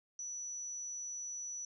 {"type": "tone", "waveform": "sine", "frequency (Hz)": 5920, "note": "F#8", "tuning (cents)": 0, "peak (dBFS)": -40, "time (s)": [0.19, 1.65], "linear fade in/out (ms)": 2, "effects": []}